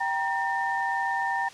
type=tone cluster; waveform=sine; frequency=781 / 943 / 1807 Hz; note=G5 / A#5 / A6; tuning=-7 / +20 / +46 cents; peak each=-29 dBFS; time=0-1.49 s; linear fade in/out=10 ms; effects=white hiss -47 dBFS RMS until 1.53 s + low-pass 6000 Hz 12 dB/octave